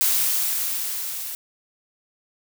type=noise with level ramp; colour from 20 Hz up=blue; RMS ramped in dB=-19 to -32 dBFS; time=0.01-1.35 s; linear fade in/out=0 ms; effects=none